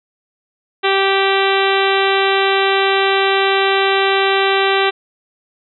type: harmonic tone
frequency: 389.9 Hz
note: G4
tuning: 9 cents flat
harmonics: 1 / 2 / 3 / 4 / 5 / 6 / 7 / 8 / 9 / 10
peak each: -16 / -19 / -21 / -22 / -23 / -24 / -24 / -25 / -26 / -26 dBFS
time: 0.83-4.91 s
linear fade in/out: 20 ms
effects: none